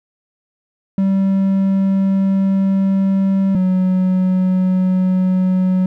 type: tone pair in turn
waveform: triangle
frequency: 193.6 / 185.25 Hz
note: G3 / F#3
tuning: -21 / +2 cents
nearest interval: minor second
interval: 77 cents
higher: first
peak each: -10 dBFS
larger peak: neither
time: 0.98-3.55 / 3.55-5.86 s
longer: first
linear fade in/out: 2 ms
effects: none